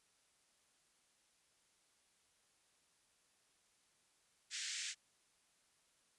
white band-pass noise, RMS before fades -44 dBFS, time 4.5-4.95 s, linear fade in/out 50 ms, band 1600 to 7900 Hz, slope 48 dB/octave, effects white hiss -75 dBFS RMS until 6.18 s + resampled to 24000 Hz

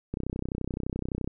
click train, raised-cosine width 3 ms, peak -18 dBFS, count 37, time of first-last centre 0.14-1.276 s, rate 31.7 Hz, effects none

